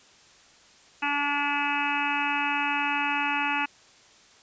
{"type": "harmonic tone", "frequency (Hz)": 287.8, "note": "D4", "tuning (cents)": -35, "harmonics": [1, 3, 4, 5, 6, 7, 8, 9, 10], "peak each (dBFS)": [-35, -29, -35, -32, -36, -37, -37, -29, -40], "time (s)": [1.02, 3.66], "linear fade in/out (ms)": 10, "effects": ["white hiss -55 dBFS RMS until 4.42 s", "resampled to 16000 Hz"]}